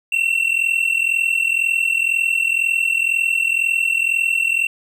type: tone pair together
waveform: triangle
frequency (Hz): 2690 / 2732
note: E7 / F7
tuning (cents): +34 / -39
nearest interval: unison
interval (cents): 27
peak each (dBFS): -17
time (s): 0.12-4.67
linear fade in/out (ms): 5
effects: none